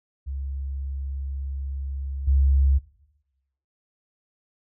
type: tone with level steps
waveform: sine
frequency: 68.3 Hz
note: C#2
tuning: 25 cents flat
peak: -28 / -16 dBFS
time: 0.26-2.79 s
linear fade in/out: 20 ms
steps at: 2.27 s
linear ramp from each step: 10 ms
effects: noise-tail reverb RT60 0.9 s tail -18 dB re dry